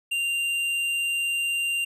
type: tone with hard clipping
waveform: triangle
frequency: 2782 Hz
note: F7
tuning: 7 cents flat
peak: -25 dBFS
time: 0.11-1.85 s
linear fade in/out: 10 ms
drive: 11 dB
effects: none